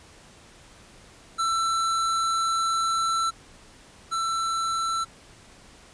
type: tone pair in turn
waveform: square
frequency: 1336 / 1336 Hz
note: E6 / E6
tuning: +23 / +23 cents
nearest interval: unison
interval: 0 cents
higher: neither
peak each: -23 / -25 dBFS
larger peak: first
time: 1.38-3.31 / 4.11-5.05 s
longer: first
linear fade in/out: 20 ms
effects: pink hiss -51 dBFS RMS until 5.93 s + resampled to 22050 Hz

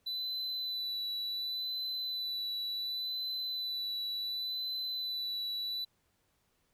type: tone with vibrato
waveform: triangle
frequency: 3985 Hz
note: B7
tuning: 15 cents sharp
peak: -33 dBFS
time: 0.06-5.85 s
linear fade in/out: 10 ms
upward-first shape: sine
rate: 0.69 Hz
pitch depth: 21 cents each way
effects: pink hiss -75 dBFS RMS until 6.73 s

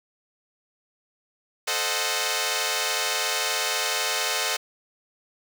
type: chord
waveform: 5% pulse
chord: A diminished seventh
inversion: none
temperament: equal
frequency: 440 / 523.3 / 622.3 / 740 Hz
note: A4 / C5 / Eb5 / Gb5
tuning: 0 / 0 / 0 / 0 cents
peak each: -18 dBFS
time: 1.67-4.57 s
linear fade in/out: 10 ms
effects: none

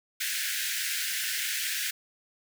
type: high-pass noise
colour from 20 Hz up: pink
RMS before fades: -31 dBFS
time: 0.2-1.91 s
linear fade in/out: 10 ms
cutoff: 1500 Hz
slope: 96 dB/octave
effects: none

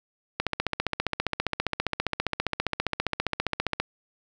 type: click train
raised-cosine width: 0.3 ms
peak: -9 dBFS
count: 52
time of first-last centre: 0.4-3.8 s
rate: 15 Hz
effects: none

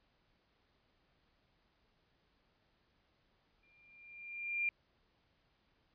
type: tone with exponential growth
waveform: sine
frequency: 2391 Hz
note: D7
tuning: 30 cents sharp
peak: -30 dBFS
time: 3.63-4.69 s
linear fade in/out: 1 ms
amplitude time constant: 230 ms
effects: pink hiss -75 dBFS RMS until 5.94 s + resampled to 11025 Hz

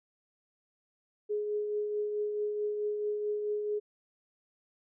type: tone with tremolo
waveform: sine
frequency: 418.6 Hz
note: G#4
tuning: 14 cents sharp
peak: -28 dBFS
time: 1.29-3.8 s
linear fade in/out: 20 ms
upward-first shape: triangle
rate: 4.6 Hz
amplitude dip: 40%
effects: none

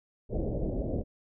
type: low-pass noise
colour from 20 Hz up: pink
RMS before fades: -31 dBFS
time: 0.29-1.04 s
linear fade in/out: 50 ms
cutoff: 630 Hz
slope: 48 dB/octave
effects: none

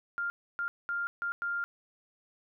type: tone bursts at uneven times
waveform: sine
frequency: 1399 Hz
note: F6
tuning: 3 cents sharp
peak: -30 dBFS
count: 5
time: 0.18-0.3 / 0.59-0.68 / 0.89-1.07 / 1.22-1.32 / 1.42-1.64 s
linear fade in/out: 0 ms
effects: none

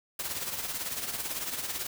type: noise with tremolo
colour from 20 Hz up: white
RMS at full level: -32 dBFS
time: 0.19-1.87 s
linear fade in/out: 5 ms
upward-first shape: triangle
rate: 18 Hz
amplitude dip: 65%
effects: none

